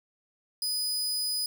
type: tone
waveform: sawtooth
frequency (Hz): 4980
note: D#8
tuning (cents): +1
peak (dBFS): -25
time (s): 0.62-1.46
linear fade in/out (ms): 2
effects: none